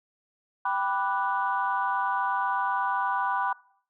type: chord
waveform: sine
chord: G major seventh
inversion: none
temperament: equal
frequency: 784 / 987.8 / 1174.7 / 1480 Hz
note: G5 / B5 / D6 / F#6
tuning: 0 / 0 / 0 / 0 cents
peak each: -30 / -27 / -32 / -32 dBFS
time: 0.65-3.53 s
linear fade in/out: 5 ms
effects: noise-tail reverb RT60 0.6 s tail -22 dB re dry + tanh soft clip ceiling -14 dBFS